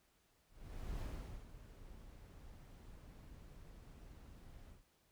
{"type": "noise with ADSR envelope", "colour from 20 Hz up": "brown", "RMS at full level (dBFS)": -43, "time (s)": [0.49, 4.84], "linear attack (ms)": 520, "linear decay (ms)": 440, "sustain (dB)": -13, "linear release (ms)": 130, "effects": ["pink hiss -75 dBFS RMS until 5.11 s"]}